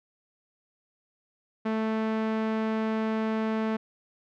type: tone with low-pass filter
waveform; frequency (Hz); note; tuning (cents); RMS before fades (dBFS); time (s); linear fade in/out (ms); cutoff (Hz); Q
sawtooth; 220; A3; 0; -28; 1.65-3.77; 10; 2100; 0.69
effects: none